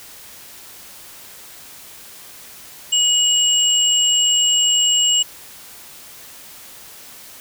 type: tone pair together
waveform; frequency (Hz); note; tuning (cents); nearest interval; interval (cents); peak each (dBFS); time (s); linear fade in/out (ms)
sine; 2909 / 7541; F#7 / A#8; -30 / +19; octave + major third; 1649; -15 / -17; 2.92-5.23; 10
effects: white hiss -40 dBFS RMS until 7.4 s